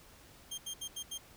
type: tone bursts at uneven times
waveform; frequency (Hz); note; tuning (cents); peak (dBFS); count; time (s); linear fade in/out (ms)
20% pulse; 3193; G7; +31; -33; 5; 0.51-0.58 / 0.66-0.74 / 0.81-0.88 / 0.96-1.03 / 1.11-1.18; 10
effects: pink hiss -58 dBFS RMS until 1.36 s